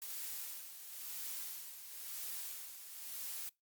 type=noise with tremolo; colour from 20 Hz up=blue; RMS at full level=-43 dBFS; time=0.02-3.49 s; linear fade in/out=0 ms; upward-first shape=sine; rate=0.98 Hz; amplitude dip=60%; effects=noise-tail reverb RT60 0.2 s tail -23 dB re dry + Opus 48 kbps